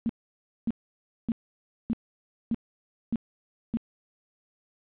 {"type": "tone bursts", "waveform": "sine", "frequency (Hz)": 229.6, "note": "A#3", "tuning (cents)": -26, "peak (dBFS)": -23, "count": 7, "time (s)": [0.06, 3.771], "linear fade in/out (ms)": 0, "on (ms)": 33, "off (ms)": 580, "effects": ["resampled to 8000 Hz", "10-bit"]}